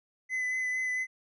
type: tone with vibrato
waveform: triangle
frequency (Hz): 2018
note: B6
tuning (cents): +37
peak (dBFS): -27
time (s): 0.29-1.07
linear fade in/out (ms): 50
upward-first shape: sine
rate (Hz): 4.4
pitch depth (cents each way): 16
effects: resampled to 24000 Hz